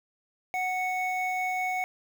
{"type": "tone pair together", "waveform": "triangle", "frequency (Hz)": [740, 2215], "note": ["F#5", "C#7"], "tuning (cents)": [0, -2], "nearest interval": "octave + perfect fifth", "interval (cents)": 1898, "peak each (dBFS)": [-27, -29], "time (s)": [0.54, 1.84], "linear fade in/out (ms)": 0, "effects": ["8-bit"]}